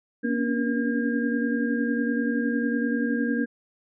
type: tone cluster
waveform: sine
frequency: 236.2 / 274.8 / 285.5 / 475.2 / 1616 Hz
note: A#3 / C#4 / D4 / A#4 / G#6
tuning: +23 / -15 / -49 / +33 / -48 cents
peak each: -25 / -31 / -29 / -32 / -32 dBFS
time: 0.23-3.46 s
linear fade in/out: 20 ms
effects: none